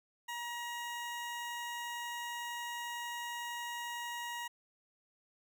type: tone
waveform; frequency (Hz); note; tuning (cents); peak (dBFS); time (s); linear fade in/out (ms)
20% pulse; 951; A#5; +34; -34; 0.28-4.48; 10
effects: none